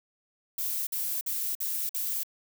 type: noise bursts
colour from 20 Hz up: violet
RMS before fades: -31 dBFS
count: 5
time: 0.58-2.234 s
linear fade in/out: 5 ms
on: 290 ms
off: 51 ms
effects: none